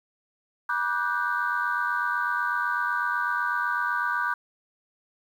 sine chord, G major seventh, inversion first, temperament equal with one note detuned, 965.8 / 1174.7 / 1480 / 1568 Hz, B5 / D6 / F#6 / G6, -39 / 0 / 0 / 0 cents, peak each -30 / -29 / -28 / -29 dBFS, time 0.69-4.34 s, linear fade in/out 5 ms, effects tanh soft clip ceiling -15 dBFS + 9-bit

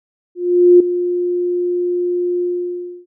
sine tone with ADSR envelope, 354.3 Hz, F4, 25 cents sharp, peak -3 dBFS, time 0.35-3.06 s, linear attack 450 ms, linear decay 5 ms, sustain -12 dB, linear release 640 ms, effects none

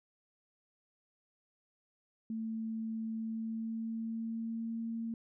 sine tone with pitch glide, 223 to 228.1 Hz, A3 to A#3, +23 to -37 cents, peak -35 dBFS, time 2.3-5.14 s, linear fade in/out 2 ms, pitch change +40 cents, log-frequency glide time 3.14-4.82 s, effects none

